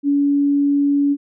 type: tone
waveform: sine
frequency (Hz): 284.2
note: C#4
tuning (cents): +43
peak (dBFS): -13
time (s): 0.03-1.17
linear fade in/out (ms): 50
effects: none